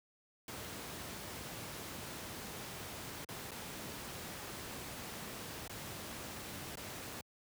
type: noise with dropouts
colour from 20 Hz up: pink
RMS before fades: -45 dBFS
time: 0.48-7.21 s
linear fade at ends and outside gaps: 2 ms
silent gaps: 3.247-3.288 / 3.509-3.516 / 5.678-5.695 / 6.756-6.771 s
effects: high-pass 80 Hz 12 dB/octave